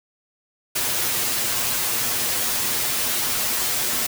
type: noise with comb filter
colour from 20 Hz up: white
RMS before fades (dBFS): -23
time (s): 0.75-4.07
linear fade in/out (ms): 10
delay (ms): 8.3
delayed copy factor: +0.9
effects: none